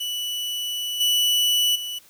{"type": "tone with level steps", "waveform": "40% pulse", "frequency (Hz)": 2960, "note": "F#7", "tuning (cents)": 0, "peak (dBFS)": [-25, -17, -28], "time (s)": [0, 1.99], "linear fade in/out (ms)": 10, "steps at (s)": [1, 1.75], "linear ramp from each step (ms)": 10, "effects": ["white hiss -53 dBFS RMS until 2.09 s"]}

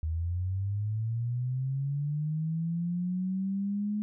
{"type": "linear sweep", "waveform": "sine", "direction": "up", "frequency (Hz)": [77.78, 211.6], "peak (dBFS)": -28, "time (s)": [0.03, 4.02], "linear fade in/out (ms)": 0, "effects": []}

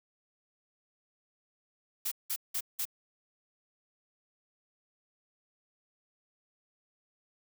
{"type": "noise bursts", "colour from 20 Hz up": "blue", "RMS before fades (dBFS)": -33, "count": 4, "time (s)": [2.05, 2.854], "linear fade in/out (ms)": 10, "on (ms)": 66, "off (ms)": 180, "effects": []}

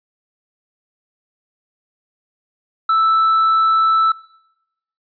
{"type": "tone", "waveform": "triangle", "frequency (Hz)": 1318.5, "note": "E6", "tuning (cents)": 0, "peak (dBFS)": -10, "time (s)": [2.89, 4.12], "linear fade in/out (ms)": 5, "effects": ["noise-tail reverb RT60 0.9 s tail -23 dB re dry", "resampled to 11025 Hz"]}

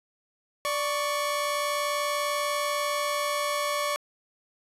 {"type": "tone pair together", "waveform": "sawtooth", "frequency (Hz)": [586, 1111.7], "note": ["D5", "C#6"], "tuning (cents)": [-4, 5], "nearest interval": "major seventh", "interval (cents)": 1109, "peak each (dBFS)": -25, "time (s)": [0.65, 3.96], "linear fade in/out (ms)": 0, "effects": ["resampled to 32000 Hz"]}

